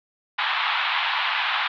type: band-pass noise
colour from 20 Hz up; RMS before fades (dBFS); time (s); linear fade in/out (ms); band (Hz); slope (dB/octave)
pink; -24; 0.38-1.68; 10; 820 to 3800; 48
effects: none